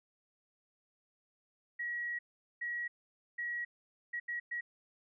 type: tone bursts at uneven times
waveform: sine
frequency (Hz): 1912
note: A#6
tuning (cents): +43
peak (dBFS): -35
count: 6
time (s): 1.79-2.19 / 2.61-2.88 / 3.38-3.65 / 4.13-4.2 / 4.28-4.4 / 4.51-4.61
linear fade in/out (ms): 10
effects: none